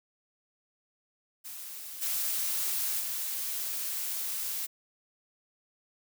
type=noise with level steps; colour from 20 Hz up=blue; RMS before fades=-42 / -31 / -34 dBFS; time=1.44-4.67 s; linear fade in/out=20 ms; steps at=2.01 / 2.99 s; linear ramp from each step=20 ms; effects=none